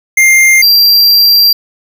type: tone pair in turn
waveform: square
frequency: 2108 / 4732 Hz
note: C7 / D8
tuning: +12 / +12 cents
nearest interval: octave + major second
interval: 1400 cents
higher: second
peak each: -4 dBFS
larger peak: neither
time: 0.17-0.62 / 0.62-1.53 s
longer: second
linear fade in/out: 5 ms
effects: 7-bit